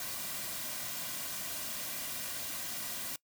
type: noise with comb filter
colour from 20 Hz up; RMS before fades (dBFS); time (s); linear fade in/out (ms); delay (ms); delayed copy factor
white; -39; 0-3.16; 2; 2.3; -0.55
effects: noise-tail reverb RT60 0.1 s tail -23 dB re dry